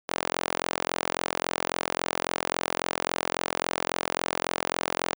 sawtooth tone with high-pass filter, 43.65 Hz, F1, in tune, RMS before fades -30 dBFS, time 0.08-5.15 s, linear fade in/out 20 ms, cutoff 550 Hz, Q 0.84, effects none

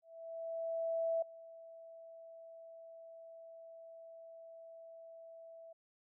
sine tone with ADSR envelope, 659.3 Hz, E5, in tune, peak -31 dBFS, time 0.02-5.73 s, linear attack 1200 ms, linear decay 5 ms, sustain -20 dB, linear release 7 ms, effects none

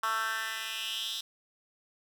10% pulse tone with high-pass filter sweep, 222.3 Hz, A3, 18 cents sharp, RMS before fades -34 dBFS, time 0.03-1.21 s, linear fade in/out 5 ms, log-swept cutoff 1200 to 3900 Hz, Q 3.9, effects none

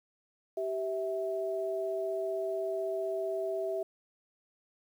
sine tone pair together, 387.6 / 653 Hz, G4 / E5, -20 / -17 cents, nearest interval major sixth, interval 903 cents, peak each -34 / -33 dBFS, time 0.57-3.83 s, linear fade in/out 5 ms, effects 10-bit

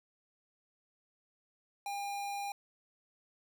square tone, 805 Hz, G5, 46 cents sharp, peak -37 dBFS, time 1.86-2.52 s, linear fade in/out 2 ms, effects none

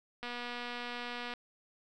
click train, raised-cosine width 0.3 ms, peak -25 dBFS, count 269, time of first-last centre 0.23-1.337 s, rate 242 Hz, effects none

